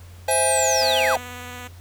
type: chord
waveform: square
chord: C augmented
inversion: none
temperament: equal with one note detuned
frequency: 523.3 / 654.3 / 830.6 Hz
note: C5 / E5 / G#5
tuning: 0 / -13 / 0 cents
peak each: -23 / -25 / -24 dBFS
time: 0.28-1.16 s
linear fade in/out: 5 ms
type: linear sweep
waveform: sine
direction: down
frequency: 11175 to 645 Hz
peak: -21 dBFS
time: 0.31-1.17 s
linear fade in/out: 0 ms
type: tone with vibrato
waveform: 5% pulse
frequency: 246.9 Hz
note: B3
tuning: in tune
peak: -23 dBFS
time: 0.81-1.68 s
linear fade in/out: 10 ms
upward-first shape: square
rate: 18 Hz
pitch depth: 10 cents each way
effects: added 88 Hz sine -40 dBFS peak until 1.8 s + pink hiss -51 dBFS RMS until 1.8 s